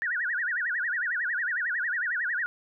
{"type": "tone with vibrato", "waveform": "sine", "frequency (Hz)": 1661.2, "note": "G#6", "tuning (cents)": 0, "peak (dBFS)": -26, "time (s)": [0.02, 2.46], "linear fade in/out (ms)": 0, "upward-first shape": "sine", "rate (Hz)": 11, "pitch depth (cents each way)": 260, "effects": []}